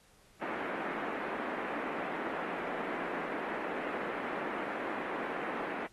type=band-pass noise; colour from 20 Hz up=pink; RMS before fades=-38 dBFS; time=0.41-5.87 s; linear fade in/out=10 ms; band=250 to 2100 Hz; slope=24 dB/octave; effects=pink hiss -64 dBFS RMS until 5.92 s + AAC 32 kbps